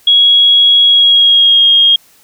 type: tone with pitch glide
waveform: sine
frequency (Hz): 3322 to 3250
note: G#7 to G#7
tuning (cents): 0 to -38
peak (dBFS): -4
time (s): 0.07-1.96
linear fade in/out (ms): 5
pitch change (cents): -38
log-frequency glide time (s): 0.84-1.67
effects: white hiss -47 dBFS RMS until 2.23 s